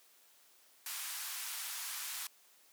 white band-pass noise, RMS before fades -42 dBFS, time 0.86-2.27 s, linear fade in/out 2 ms, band 930 to 15000 Hz, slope 24 dB/octave, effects white hiss -65 dBFS RMS until 2.72 s + high-pass 300 Hz 12 dB/octave

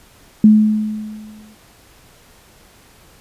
sine tone with exponential decay, 214.3 Hz, A3, 45 cents flat, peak -3 dBFS, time 0.44-1.55 s, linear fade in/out 2 ms, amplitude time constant 240 ms, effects pink hiss -48 dBFS RMS until 3.2 s + resampled to 32000 Hz

